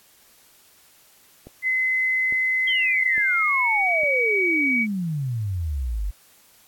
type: click train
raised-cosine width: 2 ms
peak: -27 dBFS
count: 4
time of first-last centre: 1.47-4.034 s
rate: 1.17 Hz
type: tone with pitch glide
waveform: sine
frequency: 2042 to 2266 Hz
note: C7 to C#7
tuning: -43 to +37 cents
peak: -19 dBFS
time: 1.62-4.87 s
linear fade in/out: 50 ms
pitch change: +180 cents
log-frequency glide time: 3.04-3.89 s
type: exponential sweep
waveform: sine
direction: down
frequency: 3255 to 45.89 Hz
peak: -23 dBFS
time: 2.67-6.11 s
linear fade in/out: 10 ms
effects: white hiss -55 dBFS RMS until 6.67 s + AAC 64 kbps